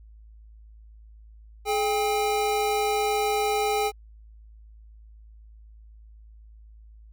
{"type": "tone pair together", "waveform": "square", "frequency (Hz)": [424.6, 799], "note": ["G#4", "G5"], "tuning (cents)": [38, 33], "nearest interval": "major seventh", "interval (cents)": 1095, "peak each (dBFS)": -26, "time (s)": [1.65, 3.92], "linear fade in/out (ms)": 50, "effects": ["added 54 Hz sine -46 dBFS peak until 7.12 s"]}